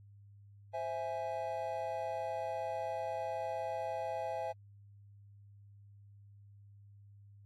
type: chord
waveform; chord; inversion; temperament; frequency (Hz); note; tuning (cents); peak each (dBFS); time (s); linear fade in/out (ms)
triangle; C augmented; none; equal; 523.3 / 659.3 / 830.6; C5 / E5 / G#5; 0 / 0 / 0; -40 / -37 / -38; 0.73-4.53; 20
effects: added 101 Hz sine -55 dBFS peak until 7.45 s + AAC 48 kbps